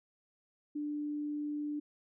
sine tone, 295.7 Hz, D4, 12 cents sharp, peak -34 dBFS, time 0.75-1.8 s, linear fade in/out 10 ms, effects none

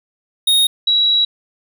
square / sine tone pair in turn, 3729 / 3888 Hz, A#7 / B7, 0 / -28 cents, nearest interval minor second, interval 72 cents, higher second, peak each -11 dBFS, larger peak neither, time 0.47-0.67 / 0.87-1.25 s, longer second, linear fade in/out 5 ms, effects none

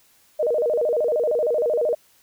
sine tone with vibrato, 540 Hz, C#5, 45 cents flat, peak -18 dBFS, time 0.39-1.95 s, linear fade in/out 10 ms, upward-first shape square, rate 13 Hz, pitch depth 220 cents each way, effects white hiss -58 dBFS RMS until 2.22 s

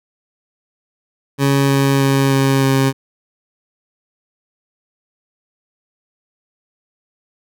20% pulse tone with pitch steps, 138.59 / 137.63 / 136.68 / 135.74 / 134.8 Hz, C#3 / C#3 / C#3 / C#3 / C#3, 0 / -12 / -24 / -36 / -48 cents, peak -7 dBFS, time 1.38-2.93 s, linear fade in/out 50 ms, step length 310 ms, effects none

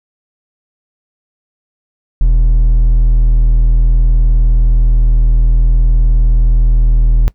triangle tone with hard clipping, 40.28 Hz, E1, 39 cents flat, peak -7 dBFS, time 2.21-7.28 s, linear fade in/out 0 ms, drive 7 dB, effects noise-tail reverb RT60 0.1 s tail -19 dB re dry

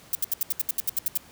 violet noise bursts, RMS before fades -24 dBFS, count 12, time 0.13-1.174 s, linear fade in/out 2 ms, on 21 ms, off 72 ms, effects pink hiss -51 dBFS RMS until 1.31 s + high-pass 60 Hz 12 dB/octave

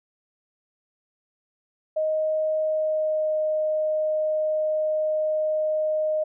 sine tone with pitch glide, 624 to 619 Hz, D#5 to D#5, +5 to -9 cents, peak -21 dBFS, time 1.96-6.24 s, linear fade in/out 10 ms, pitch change -14 cents, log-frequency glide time 2.62-3.37 s, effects none

